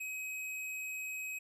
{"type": "tone", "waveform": "square", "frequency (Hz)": 2536, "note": "D#7", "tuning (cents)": 32, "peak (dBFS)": -39, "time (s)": [0, 1.39], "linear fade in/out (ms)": 10, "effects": ["resampled to 32000 Hz"]}